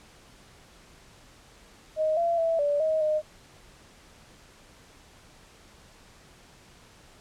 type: tone with pitch steps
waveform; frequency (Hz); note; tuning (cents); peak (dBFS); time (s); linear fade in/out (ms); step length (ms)
sine; 625 / 680 / 659 / 580 / 631 / 614; D#5 / F5 / E5 / D5 / D#5 / D#5; +8 / -46 / -1 / -22 / +24 / -23; -22; 1.96-3.22; 50; 210
effects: pink hiss -54 dBFS RMS until 7.2 s + low-pass 9000 Hz 12 dB/octave